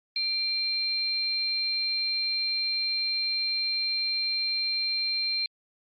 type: tone pair together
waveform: sine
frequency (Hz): 2372 / 4160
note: D7 / C8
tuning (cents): +17 / -11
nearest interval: minor seventh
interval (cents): 972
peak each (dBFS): -33 / -26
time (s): 0.16-5.46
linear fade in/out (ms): 2
effects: Opus 48 kbps